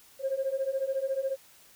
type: beating tone pair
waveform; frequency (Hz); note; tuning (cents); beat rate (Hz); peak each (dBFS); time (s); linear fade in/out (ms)
sine; 528 / 542; C5 / C#5; +16 / -39; 14; -31 / -29; 0.19-1.37; 50
effects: tanh soft clip ceiling -21 dBFS + white hiss -57 dBFS RMS until 1.75 s